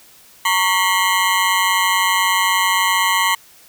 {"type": "ring-modulated tone", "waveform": "20% pulse", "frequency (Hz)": 1016, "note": "B5", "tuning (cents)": 49, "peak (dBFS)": -6, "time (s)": [0.45, 3.35], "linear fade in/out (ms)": 5, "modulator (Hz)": 94.3, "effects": ["white hiss -47 dBFS RMS until 3.68 s"]}